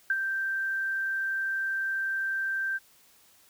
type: tone with ADSR envelope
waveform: sine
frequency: 1568 Hz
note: G6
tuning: in tune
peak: -21 dBFS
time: 0.1-2.79 s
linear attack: 3 ms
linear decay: 44 ms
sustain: -6 dB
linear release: 29 ms
effects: white hiss -60 dBFS RMS until 3.49 s